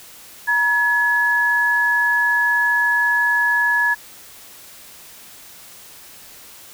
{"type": "tone pair together", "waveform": "sine", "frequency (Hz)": [953, 1698.1], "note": ["A#5", "G#6"], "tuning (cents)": [38, 38], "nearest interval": "minor seventh", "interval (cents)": 1000, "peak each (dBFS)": [-22, -15], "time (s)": [0.47, 3.95], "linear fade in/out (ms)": 20, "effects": ["white hiss -42 dBFS RMS until 6.73 s"]}